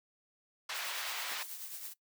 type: band-pass noise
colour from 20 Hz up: white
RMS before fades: -40 dBFS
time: 0.69-1.43 s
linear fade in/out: 5 ms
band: 810 to 3700 Hz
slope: 12 dB/octave
type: noise with tremolo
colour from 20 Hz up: blue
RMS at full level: -42 dBFS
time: 0.74-1.94 s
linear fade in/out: 20 ms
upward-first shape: triangle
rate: 9.2 Hz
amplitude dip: 55%
type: noise with exponential decay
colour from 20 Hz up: pink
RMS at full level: -38 dBFS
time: 1.31-1.4 s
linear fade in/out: 5 ms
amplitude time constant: 19 ms
effects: noise-tail reverb RT60 0.1 s tail -19 dB re dry + high-pass 400 Hz 12 dB/octave